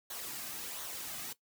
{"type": "noise with flanger", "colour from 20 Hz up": "white", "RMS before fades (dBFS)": -42, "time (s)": [0.1, 1.33], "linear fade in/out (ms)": 5, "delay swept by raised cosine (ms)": [0.39, 2.19], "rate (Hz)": 1.4, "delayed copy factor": -0.5, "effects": ["noise-tail reverb RT60 0.1 s tail -17 dB re dry"]}